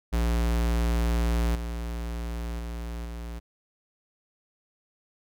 square tone with level steps, 58.1 Hz, A#1, 5 cents flat, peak -23 / -31 / -33 / -35 dBFS, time 0.12-3.4 s, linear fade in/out 20 ms, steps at 1.55 / 2.59 / 3.05 s, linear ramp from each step 5 ms, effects none

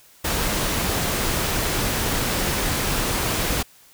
pink noise, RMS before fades -23 dBFS, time 0.24-3.63 s, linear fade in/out 10 ms, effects white hiss -52 dBFS RMS until 3.93 s

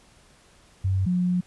sine tone pair in turn, 95.1 / 179.52 Hz, F#2 / F3, +48 / +48 cents, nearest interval major seventh, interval 1100 cents, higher second, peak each -20 dBFS, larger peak neither, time 0.84-1.06 / 1.06-1.41 s, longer second, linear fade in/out 10 ms, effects pink hiss -56 dBFS RMS until 1.46 s + resampled to 24000 Hz

